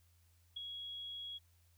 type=tone with ADSR envelope; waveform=sine; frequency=3322 Hz; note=G#7; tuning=in tune; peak=-38 dBFS; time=0.56-1.39 s; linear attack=10 ms; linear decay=8 ms; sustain=-5 dB; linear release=25 ms; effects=added 85 Hz sine -67 dBFS peak until 1.77 s + white hiss -75 dBFS RMS until 1.77 s